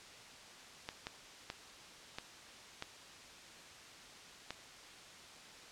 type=clicks; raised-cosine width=0.2 ms; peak=-23 dBFS; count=6; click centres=0.889 / 1.069 / 1.501 / 2.185 / 2.824 / 4.506 s; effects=white hiss -54 dBFS RMS until 5.71 s + low-pass 6000 Hz 12 dB/octave